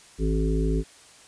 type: harmonic tone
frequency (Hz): 53.5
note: A1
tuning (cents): -48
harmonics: 1 / 3 / 5 / 7 / 8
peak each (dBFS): -23 / -28 / -30 / -31 / -32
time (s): 0.18-0.84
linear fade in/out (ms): 50
effects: white hiss -51 dBFS RMS until 1.27 s + resampled to 22050 Hz